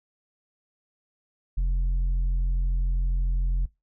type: tone with tanh clipping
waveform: sine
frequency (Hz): 43.65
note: F1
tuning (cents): 0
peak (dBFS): -22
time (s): 1.57-3.66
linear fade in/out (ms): 10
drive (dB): 4
effects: noise-tail reverb RT60 0.2 s tail -21 dB re dry